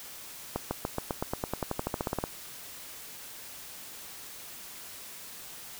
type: accelerating click train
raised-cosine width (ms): 1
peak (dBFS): -15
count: 19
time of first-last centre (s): 0.56-2.239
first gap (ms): 150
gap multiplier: 0.94
effects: white hiss -45 dBFS RMS until 5.79 s